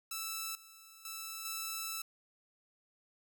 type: tone with level steps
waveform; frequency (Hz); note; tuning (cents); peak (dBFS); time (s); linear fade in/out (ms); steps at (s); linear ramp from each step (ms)
5% pulse; 1318.5; E6; 0; -26 / -43 / -30 / -26; 0.11-2.02; 5; 0.55 / 1.05 / 1.45; 2
effects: none